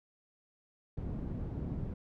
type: low-pass noise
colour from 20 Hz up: white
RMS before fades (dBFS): -38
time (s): 0.97-1.94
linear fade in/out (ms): 5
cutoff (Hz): 160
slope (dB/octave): 12
effects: none